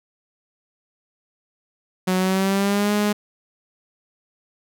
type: tone with pitch glide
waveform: sawtooth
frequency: 185 to 207.7 Hz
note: F#3 to G#3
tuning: 0 to 0 cents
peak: -14 dBFS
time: 2.07-3.13 s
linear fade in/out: 10 ms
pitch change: +200 cents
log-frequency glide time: 2.17-2.92 s
effects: none